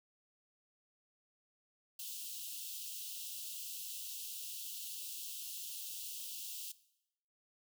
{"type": "high-pass noise", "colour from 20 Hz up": "white", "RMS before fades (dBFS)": -45, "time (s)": [1.99, 6.72], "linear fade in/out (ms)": 5, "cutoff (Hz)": 2700, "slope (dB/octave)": 96, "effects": ["noise-tail reverb RT60 0.8 s tail -18 dB re dry"]}